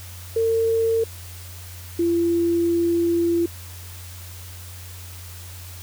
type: tone pair in turn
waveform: sine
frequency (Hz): 452.9 / 340.1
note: A#4 / F4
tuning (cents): -50 / -46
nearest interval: perfect fourth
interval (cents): 496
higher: first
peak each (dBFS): -17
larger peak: neither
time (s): 0.36-1.04 / 1.99-3.46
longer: second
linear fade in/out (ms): 5
effects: added 89 Hz sine -37 dBFS peak until 5.82 s + white hiss -42 dBFS RMS until 5.82 s